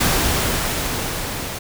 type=noise with level ramp; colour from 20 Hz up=pink; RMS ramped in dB=-17 to -28 dBFS; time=0-1.59 s; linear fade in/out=10 ms; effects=none